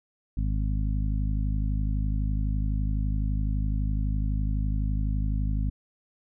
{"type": "harmonic tone", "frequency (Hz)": 51.91, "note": "G#1", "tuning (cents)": 0, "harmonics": [1, 2, 3, 4, 5], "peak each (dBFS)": [-25, -31, -35, -37, -39], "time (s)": [0.37, 5.7], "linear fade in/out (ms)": 5, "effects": []}